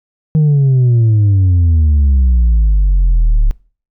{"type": "exponential sweep", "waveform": "sine", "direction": "down", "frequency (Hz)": [157.5, 35.06], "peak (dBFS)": -4, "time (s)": [0.35, 3.51], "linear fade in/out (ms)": 0, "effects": ["noise-tail reverb RT60 0.4 s tail -24 dB re dry", "tanh soft clip ceiling -6 dBFS"]}